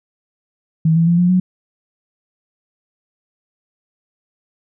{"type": "tone with pitch steps", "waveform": "sine", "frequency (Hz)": [160.6, 165.98, 171.53, 177.27, 183.21], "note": ["E3", "E3", "F3", "F3", "F#3"], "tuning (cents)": [-45, 12, -31, 26, -17], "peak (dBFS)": -10, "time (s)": [0.85, 1.4], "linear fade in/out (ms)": 5, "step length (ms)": 110, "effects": []}